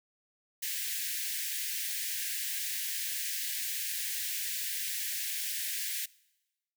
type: high-pass noise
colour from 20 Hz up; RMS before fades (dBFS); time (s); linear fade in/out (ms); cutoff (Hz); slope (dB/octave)
white; -35; 0.62-6.06; 10; 1600; 96
effects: noise-tail reverb RT60 1.0 s tail -23 dB re dry